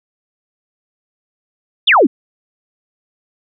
sine exponential sweep, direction down, 3876 to 221.6 Hz, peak -6 dBFS, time 1.87-2.07 s, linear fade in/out 10 ms, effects none

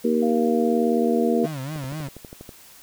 harmonic tone, 78.5 Hz, D#2, 16 cents sharp, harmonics 3 / 4 / 5 / 6, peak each -21 / -27 / -25 / -23 dBFS, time 0.04-1.46 s, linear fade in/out 10 ms
sine tone with pitch glide, 691 to 678.3 Hz, F5 to E5, -19 to +49 cents, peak -28 dBFS, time 0.22-1.48 s, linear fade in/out 10 ms, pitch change -32 cents, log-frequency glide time 0.37-1.32 s
35% pulse tone with vibrato, 143.4 Hz, D3, 41 cents flat, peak -27 dBFS, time 1.43-2.09 s, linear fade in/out 20 ms, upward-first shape sine, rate 4.1 Hz, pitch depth 170 cents each way
click train, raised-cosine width 2 ms, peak -25 dBFS, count 10, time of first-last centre 1.76-2.492 s, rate 12.3 Hz
effects white hiss -48 dBFS RMS until 2.82 s

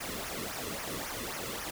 pink noise with flanger, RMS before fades -38 dBFS, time 0-1.71 s, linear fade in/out 10 ms, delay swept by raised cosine 0.24 to 1.34 ms, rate 3.7 Hz, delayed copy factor -0.7, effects none

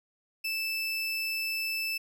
30% pulse tone, 2637 Hz, E7, in tune, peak -27 dBFS, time 0.44-1.98 s, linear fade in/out 10 ms, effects none

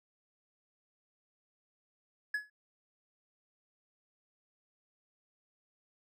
triangle tone with exponential decay, 1693 Hz, G#6, 33 cents sharp, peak -26 dBFS, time 2.34-2.5 s, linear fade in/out 5 ms, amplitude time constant 34 ms, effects none

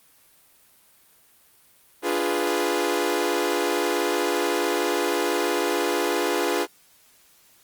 sawtooth chord, D diminished seventh, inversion none, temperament equal, 293.7 / 349.2 / 415.3 / 493.9 Hz, D4 / F4 / Ab4 / Cb5, 0 / 0 / 0 / 0 cents, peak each -26 / -22 / -23 / -24 dBFS, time 2.02-6.67 s, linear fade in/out 50 ms, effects white hiss -57 dBFS RMS until 7.63 s + Opus 32 kbps

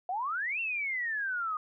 sine exponential two-way sweep, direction up then down, 698.5 to 2745 to 1220 Hz, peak -30 dBFS, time 0.09-1.57 s, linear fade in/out 2 ms, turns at 0.6 s, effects none

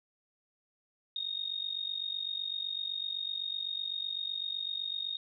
sine tone with amplitude modulation, 3716 Hz, A#7, 6 cents flat, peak -30 dBFS, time 1.16-5.17 s, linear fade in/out 2 ms, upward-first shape sine, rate 47.9 Hz, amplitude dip 80%, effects none

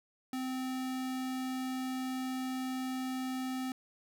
square tone, 258.7 Hz, C4, 19 cents flat, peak -35 dBFS, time 0.33-3.72 s, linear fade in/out 2 ms, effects none

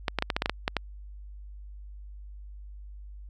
clicks, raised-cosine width 0.3 ms, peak -9 dBFS, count 10, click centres 0.082 / 0.187 / 0.224 / 0.302 / 0.365 / 0.421 / 0.459 / 0.496 / 0.679 / 0.767 s, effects added 50 Hz sine -41 dBFS peak until 3.29 s

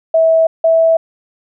sine tone pair in turn, 650 / 654.1 Hz, E5 / E5, -24 / -14 cents, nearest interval unison, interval 10 cents, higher second, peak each -7 dBFS, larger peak neither, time 0.14-0.47 / 0.64-0.97 s, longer neither, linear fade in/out 5 ms, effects none

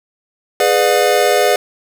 square chord, G# diminished seventh, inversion none, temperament just, 415.3 / 498.4 / 598 / 717.6 Hz, G#4 / B4 / D5 / F5, 0 / +16 / +31 / +47 cents, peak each -17 dBFS, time 0.6-1.56 s, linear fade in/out 2 ms, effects none

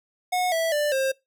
square tone with pitch steps, 728 / 656.1 / 591.3 / 532.9 Hz, F#5 / E5 / D5 / C5, -28 / -8 / +12 / +32 cents, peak -22 dBFS, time 0.32-1.12 s, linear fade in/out 10 ms, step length 200 ms, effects noise-tail reverb RT60 0.2 s tail -23 dB re dry

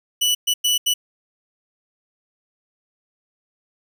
sawtooth tone bursts at uneven times, 2960 Hz, F#7, in tune, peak -13 dBFS, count 4, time 0.21-0.35 / 0.47-0.54 / 0.64-0.78 / 0.86-0.94 s, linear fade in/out 10 ms, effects none

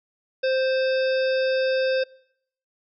harmonic tone, 523.3 Hz, C5, in tune, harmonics 1 / 3 / 5 / 7 / 9 / 10, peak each -20 / -30 / -34 / -37 / -39 / -40 dBFS, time 0.43-2.04 s, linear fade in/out 10 ms, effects noise-tail reverb RT60 0.7 s tail -24 dB re dry

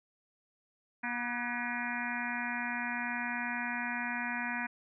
harmonic tone with a mistuned harmonic, 240.7 Hz, B3, 44 cents flat, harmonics 1 / 3 / 4 / 5 / 6 / 7 / 8 / 9 / 10, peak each -40 / -44 / -41 / -50 / -41 / -40 / -40 / -45 / -42 dBFS, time 1.03-4.67 s, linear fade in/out 10 ms, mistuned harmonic 6, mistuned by +61 cents, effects none

